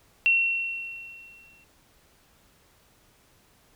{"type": "tone with exponential decay", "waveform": "sine", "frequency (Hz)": 2722, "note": "F7", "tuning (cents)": -45, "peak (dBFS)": -16, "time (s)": [0.26, 1.64], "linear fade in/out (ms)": 0, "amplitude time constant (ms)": 300, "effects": ["pink hiss -61 dBFS RMS until 3.75 s"]}